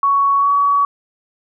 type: tone with pitch glide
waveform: sine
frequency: 1116 to 1132.2 Hz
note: C#6 to C#6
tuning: +11 to +36 cents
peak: -11 dBFS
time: 0.03-0.85 s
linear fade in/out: 2 ms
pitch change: +25 cents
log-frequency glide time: 0.37-0.52 s
effects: none